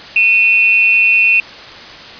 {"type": "tone pair together", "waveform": "sine", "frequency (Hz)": [2489, 2695], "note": ["D#7", "E7"], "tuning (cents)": [0, 38], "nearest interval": "minor second", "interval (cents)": 138, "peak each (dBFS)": -10, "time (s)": [0.16, 1.4], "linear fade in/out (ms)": 2, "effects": ["white hiss -32 dBFS RMS until 2.19 s", "resampled to 11025 Hz"]}